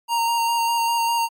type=tone with vibrato; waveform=square; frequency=929 Hz; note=A#5; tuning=6 cents flat; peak=-19 dBFS; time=0.08-1.29 s; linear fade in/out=50 ms; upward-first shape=square; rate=5 Hz; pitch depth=11 cents each way; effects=MP3 96 kbps